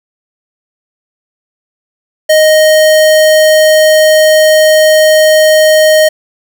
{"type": "tone", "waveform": "square", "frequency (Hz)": 622, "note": "D#5", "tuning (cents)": -1, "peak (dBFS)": -4, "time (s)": [2.29, 6.09], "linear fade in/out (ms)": 10, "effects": []}